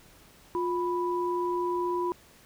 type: tone pair together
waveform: sine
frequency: 353.8 / 987.8 Hz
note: F4 / B5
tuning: +23 / 0 cents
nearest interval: octave + tritone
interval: 1777 cents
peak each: -28 / -30 dBFS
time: 0.55-2.12 s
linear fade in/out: 0 ms
effects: pink hiss -56 dBFS RMS until 2.45 s